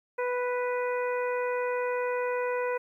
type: harmonic tone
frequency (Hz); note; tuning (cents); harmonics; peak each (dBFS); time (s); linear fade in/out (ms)
493.9; B4; 0; 1 / 2 / 3 / 4 / 5; -28 / -34 / -38 / -40 / -42; 0.18-2.78; 10
effects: 11-bit